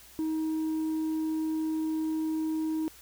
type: tone with tanh clipping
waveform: sine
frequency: 315.7 Hz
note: D#4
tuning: 25 cents sharp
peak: -28 dBFS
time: 0.19-2.88 s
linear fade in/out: 0 ms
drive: 2 dB
effects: added 60 Hz sine -61 dBFS peak until 3.01 s + white hiss -53 dBFS RMS until 3.01 s